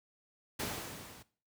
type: noise with level ramp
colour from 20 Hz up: pink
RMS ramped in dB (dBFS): -35 to -54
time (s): 0.59-1.23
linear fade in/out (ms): 10
effects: noise-tail reverb RT60 0.4 s tail -18 dB re dry + high-pass 80 Hz 12 dB/octave